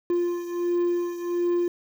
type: beating tone pair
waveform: triangle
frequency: 348.5 / 349.9 Hz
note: F4 / F4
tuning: -4 / +3 cents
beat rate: 1.4 Hz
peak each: -22 / -27 dBFS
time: 0.1-1.68 s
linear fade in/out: 2 ms
effects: 8-bit